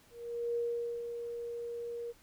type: tone with ADSR envelope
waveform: sine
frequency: 471.9 Hz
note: A#4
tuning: 21 cents sharp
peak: -30 dBFS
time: 0.1-2.13 s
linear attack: 460 ms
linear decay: 460 ms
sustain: -7 dB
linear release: 30 ms
effects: pink hiss -63 dBFS RMS until 2.22 s